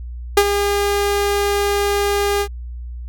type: tone with ADSR envelope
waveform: sawtooth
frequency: 405.2 Hz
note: G#4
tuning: 43 cents flat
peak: -3 dBFS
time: 0.37-2.48 s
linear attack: 5 ms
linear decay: 57 ms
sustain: -9 dB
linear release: 71 ms
effects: added 60 Hz sine -27 dBFS peak until 3.08 s